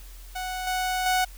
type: tone with level steps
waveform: sawtooth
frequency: 740 Hz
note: F#5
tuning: in tune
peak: -26 / -21 / -17 dBFS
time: 0.35-1.25 s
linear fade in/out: 10 ms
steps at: 0.67 / 1.06 s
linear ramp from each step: 2 ms
effects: added 43 Hz sine -41 dBFS peak until 1.37 s + white hiss -51 dBFS RMS until 1.37 s